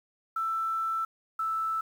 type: tone pair in turn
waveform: sine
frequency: 1328 / 1318.1 Hz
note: E6 / E6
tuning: +12 / -1 cents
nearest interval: unison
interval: 13 cents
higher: first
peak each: -27 dBFS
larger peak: neither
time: 0.36-1.05 / 1.39-1.81 s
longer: first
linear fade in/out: 5 ms
effects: 9-bit